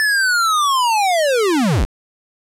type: linear sweep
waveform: square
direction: down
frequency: 1760 to 30.75 Hz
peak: -14 dBFS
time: 0-1.85 s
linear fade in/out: 0 ms
effects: low-pass 11000 Hz 12 dB/octave